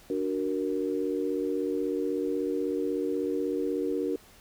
sine chord, D augmented, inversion none, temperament equal, 293.7 / 370 / 466.2 Hz, D4 / F#4 / A#4, 0 / 0 / 0 cents, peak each -31 dBFS, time 0.1-4.16 s, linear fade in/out 2 ms, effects pink hiss -55 dBFS RMS until 4.4 s

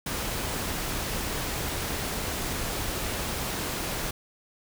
pink noise, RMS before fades -31 dBFS, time 0.06-4.11 s, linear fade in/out 5 ms, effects none

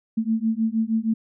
sine beating tone pair, 220 / 226.4 Hz, A3 / A3, 0 / +50 cents, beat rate 6.4 Hz, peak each -23 dBFS, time 0.17-1.14 s, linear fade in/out 10 ms, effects none

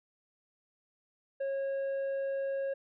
sine tone with tanh clipping, 546 Hz, C#5, 26 cents flat, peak -32 dBFS, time 1.4-2.74 s, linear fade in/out 10 ms, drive 5 dB, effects none

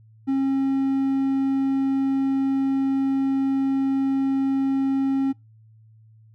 triangle tone, 270.2 Hz, C#4, 44 cents flat, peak -17 dBFS, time 0.27-5.33 s, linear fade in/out 20 ms, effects noise-tail reverb RT60 0.2 s tail -24 dB re dry + added 110 Hz sine -49 dBFS peak until 6.34 s

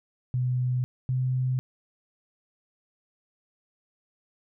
sine tone pair in turn, 125.8 / 128.52 Hz, B2 / C3, +32 / -31 cents, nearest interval unison, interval 37 cents, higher second, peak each -23 dBFS, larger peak neither, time 0.34-0.84 / 1.09-1.59 s, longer neither, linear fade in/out 0 ms, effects none

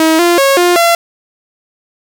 sawtooth tone with pitch steps, 319.6 / 346.6 / 548 / 352.8 / 681 Hz, D#4 / F4 / C#5 / F4 / F5, +47 / -13 / -20 / +18 / -44 cents, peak -3 dBFS, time 0-0.95 s, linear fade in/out 2 ms, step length 190 ms, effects 7-bit

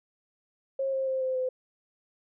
sine tone with pitch steps, 539 / 532.2 / 525.5 / 518.8 / 512.3 Hz, C#5 / C5 / C5 / C5 / C5, -49 / +29 / +7 / -15 / -37 cents, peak -26 dBFS, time 0.79-1.49 s, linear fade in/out 5 ms, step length 140 ms, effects none

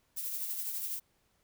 violet noise with tremolo, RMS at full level -35 dBFS, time 0.16-1 s, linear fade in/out 20 ms, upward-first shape triangle, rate 12 Hz, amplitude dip 45%, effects pink hiss -73 dBFS RMS until 1.43 s

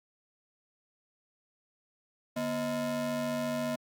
square ring-modulated tone, 194.4 Hz, G3, 14 cents flat, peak -28 dBFS, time 2.36-3.76 s, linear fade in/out 10 ms, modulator 436 Hz, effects Opus 48 kbps

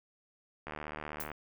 click train, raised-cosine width 0.5 ms, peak -25 dBFS, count 50, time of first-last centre 0.67-1.316 s, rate 75.8 Hz
violet noise with exponential decay, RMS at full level -34 dBFS, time 1.2-1.31 s, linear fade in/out 2 ms, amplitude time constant 23 ms
effects none

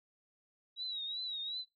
sine tone with vibrato, 3853 Hz, B7, 44 cents flat, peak -37 dBFS, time 0.76-1.65 s, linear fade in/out 50 ms, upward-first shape triangle, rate 2.7 Hz, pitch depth 95 cents each way, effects noise-tail reverb RT60 0.2 s tail -21 dB re dry

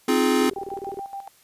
square chord, F minor seventh, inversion second, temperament equal with one note detuned, 261.6 / 311.1 / 349.2 / 420.1 Hz, C4 / Eb4 / F4 / Ab4, 0 / 0 / 0 / +20 cents, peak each -22 / -27 / -25 / -24 dBFS, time 0.08-0.5 s, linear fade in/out 5 ms
sine tone bursts, 392 Hz, G4, in tune, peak -29 dBFS, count 12, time 0.41-0.994 s, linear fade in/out 0 ms, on 23 ms, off 28 ms
sine tone with tremolo, 790 Hz, G5, 13 cents sharp, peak -30 dBFS, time 0.56-1.28 s, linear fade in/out 2 ms, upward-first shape square, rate 7 Hz, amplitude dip 70%
effects white hiss -57 dBFS RMS until 1.43 s + resampled to 32000 Hz

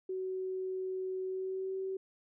sine tone with pitch glide, 374.9 to 381.7 Hz, F#4 to G4, +23 to -46 cents, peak -34 dBFS, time 0.09-1.97 s, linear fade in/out 5 ms, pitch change +31 cents, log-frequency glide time 1.24-1.76 s, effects none

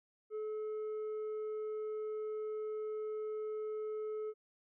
sine tone with tanh clipping, 430 Hz, A4, 40 cents flat, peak -38 dBFS, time 0.3-4.34 s, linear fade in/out 50 ms, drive 4 dB, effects none

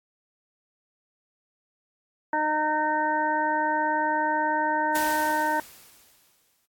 harmonic tone, 306.1 Hz, D#4, 28 cents flat, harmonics 1 / 2 / 3 / 5 / 6, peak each -32 / -31 / -24 / -30 / -34 dBFS, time 2.33-5.6 s, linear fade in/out 2 ms
white noise with exponential decay, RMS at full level -31 dBFS, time 4.95-6.66 s, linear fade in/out 5 ms, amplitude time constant 370 ms
effects AAC 64 kbps

